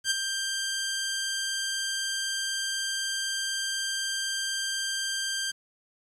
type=tone with ADSR envelope; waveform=10% pulse; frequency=1581 Hz; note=G6; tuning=14 cents sharp; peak=-12 dBFS; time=0.04-5.52 s; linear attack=68 ms; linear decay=18 ms; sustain=-7 dB; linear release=18 ms; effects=low-pass 9000 Hz 12 dB/octave + 9-bit